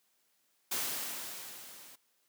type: noise with level ramp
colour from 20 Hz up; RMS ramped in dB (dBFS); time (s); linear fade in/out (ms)
white; -33 to -54; 0.71-1.96; 10
effects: white hiss -74 dBFS RMS until 2.28 s + high-pass 150 Hz 12 dB/octave